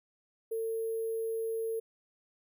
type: tone with sample-and-hold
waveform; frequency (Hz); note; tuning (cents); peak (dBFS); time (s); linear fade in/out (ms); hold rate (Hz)
sine; 450; A4; +39; -31; 0.51-1.8; 10; 11025
effects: none